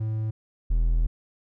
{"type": "tone pair in turn", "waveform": "triangle", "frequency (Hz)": [109.5, 41.02], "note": ["A2", "E1"], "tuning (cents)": [-8, -8], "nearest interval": "octave + perfect fourth", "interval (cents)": 1700, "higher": "first", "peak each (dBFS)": [-23, -17], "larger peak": "second", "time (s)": [[0, 0.31], [0.7, 1.07]], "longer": "second", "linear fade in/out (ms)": 10, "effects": []}